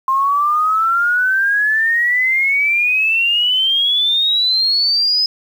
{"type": "exponential sweep", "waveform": "sine", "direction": "up", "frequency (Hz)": [1054, 5090], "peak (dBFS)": -12, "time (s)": [0.08, 5.26], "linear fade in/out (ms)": 2, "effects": ["7-bit"]}